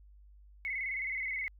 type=tone with vibrato; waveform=sine; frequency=2121 Hz; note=C7; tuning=23 cents sharp; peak=-33 dBFS; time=0.65-1.48 s; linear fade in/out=0 ms; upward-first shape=square; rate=19 Hz; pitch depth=64 cents each way; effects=added 50 Hz sine -54 dBFS peak until 1.59 s